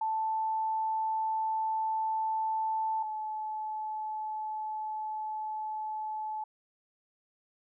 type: tone pair in turn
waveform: sine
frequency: 880 / 863.4 Hz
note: A5 / A5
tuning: 0 / -33 cents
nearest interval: unison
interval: 33 cents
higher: first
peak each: -28 / -33 dBFS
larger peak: first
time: 0.01-3.03 / 3.03-6.44 s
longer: second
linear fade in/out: 5 ms
effects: none